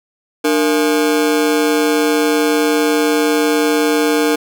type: ring-modulated tone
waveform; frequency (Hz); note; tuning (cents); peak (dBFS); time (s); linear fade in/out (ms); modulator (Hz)
40% pulse; 381; G4; -49; -8; 0.44-4.36; 10; 82.8
effects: none

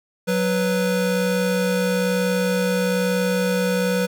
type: tone pair together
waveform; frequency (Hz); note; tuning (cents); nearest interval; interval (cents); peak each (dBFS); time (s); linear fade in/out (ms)
square; 185 / 493.9; F#3 / B4; 0 / 0; octave + perfect fourth; 1700; -22; 0.27-4.07; 20
effects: none

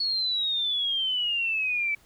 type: exponential sweep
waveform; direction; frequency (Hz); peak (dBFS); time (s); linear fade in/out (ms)
sine; down; 4396 to 2296; -24; 0-1.95; 5
effects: pink hiss -59 dBFS RMS until 2.05 s

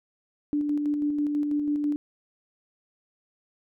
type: tone with tremolo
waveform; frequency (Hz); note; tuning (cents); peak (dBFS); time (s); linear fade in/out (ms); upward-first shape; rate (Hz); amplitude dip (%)
sine; 293.7; D4; 0; -22; 0.53-1.96; 0; square; 6.1; 30
effects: none

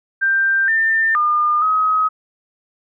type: tone with pitch steps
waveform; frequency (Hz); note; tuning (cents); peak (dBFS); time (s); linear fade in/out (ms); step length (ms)
sine; 1575 / 1796 / 1210 / 1268; G6 / A6 / D#6 / D#6; +8 / +35 / -49 / +32; -13; 0.21-2.09; 20; 470
effects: none

